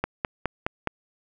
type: click train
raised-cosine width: 0.5 ms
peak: -9 dBFS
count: 5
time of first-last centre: 0.04-0.873 s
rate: 4.8 Hz
effects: none